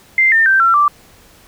sine tone with pitch steps, 2087 / 1806.4 / 1563.5 / 1353.3 / 1171.3 Hz, C7 / A6 / G6 / E6 / D6, -5 / +45 / -5 / +45 / -5 cents, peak -8 dBFS, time 0.18-0.88 s, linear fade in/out 2 ms, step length 140 ms, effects pink hiss -46 dBFS RMS until 1.47 s

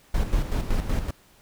brown noise with tremolo, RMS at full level -23 dBFS, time 0.14-1.11 s, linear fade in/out 5 ms, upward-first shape square, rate 5.3 Hz, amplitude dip 55%, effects pink hiss -57 dBFS RMS until 1.41 s

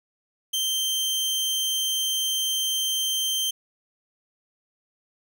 sawtooth tone, 3136 Hz, G7, in tune, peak -20 dBFS, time 0.53-3.51 s, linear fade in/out 10 ms, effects none

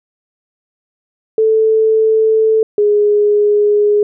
sine tone pair in turn, 440 / 415.3 Hz, A4 / G#4, 0 / 0 cents, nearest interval minor second, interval 100 cents, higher first, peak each -8 dBFS, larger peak neither, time 1.38-2.63 / 2.78-4.03 s, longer neither, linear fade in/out 2 ms, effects none

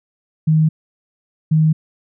sine tone pair in turn, 156.9 / 156.9 Hz, D#3 / D#3, +15 / +15 cents, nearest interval unison, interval 0 cents, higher neither, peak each -10 dBFS, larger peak neither, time 0.47-0.69 / 1.51-1.73 s, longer neither, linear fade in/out 10 ms, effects none

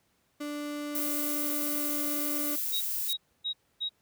35% pulse tone, 293.7 Hz, D4, in tune, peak -32 dBFS, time 0.4-2.56 s, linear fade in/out 10 ms
violet noise, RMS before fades -32 dBFS, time 0.95-3.13 s, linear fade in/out 2 ms
sine tone bursts, 3805 Hz, A#7, 35 cents sharp, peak -29 dBFS, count 4, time 2.72-3.894 s, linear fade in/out 20 ms, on 91 ms, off 270 ms
effects pink hiss -71 dBFS RMS until 4.01 s + high-pass 60 Hz 12 dB/octave

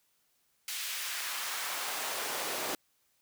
pink noise with high-pass filter sweep, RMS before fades -36 dBFS, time 0.68-2.75 s, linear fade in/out 2 ms, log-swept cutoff 2500 to 350 Hz, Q 0.89, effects white hiss -73 dBFS RMS until 3.21 s

